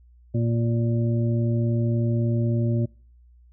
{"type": "harmonic tone", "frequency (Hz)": 116.54, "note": "A#2", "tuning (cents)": 0, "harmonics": [1, 2, 3, 5], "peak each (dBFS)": [-21, -27, -31, -35], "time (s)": [0.34, 2.86], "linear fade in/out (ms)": 10, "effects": ["noise-tail reverb RT60 0.5 s tail -26 dB re dry", "added 60 Hz sine -50 dBFS peak until 3.52 s"]}